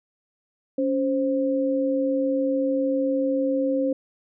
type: tone pair together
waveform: sine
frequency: 278.4 / 525.5 Hz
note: C#4 / C5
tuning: +8 / +7 cents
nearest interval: major seventh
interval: 1099 cents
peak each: -23 dBFS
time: 0.78-3.93 s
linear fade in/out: 5 ms
effects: none